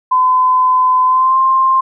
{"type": "tone with pitch glide", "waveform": "sine", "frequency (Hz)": [1018, 1053.9], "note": ["C6", "C6"], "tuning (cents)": [-48, 12], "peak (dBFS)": -8, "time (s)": [0.11, 1.81], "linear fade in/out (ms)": 10, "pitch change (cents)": 60, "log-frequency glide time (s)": [1.05, 1.38], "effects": []}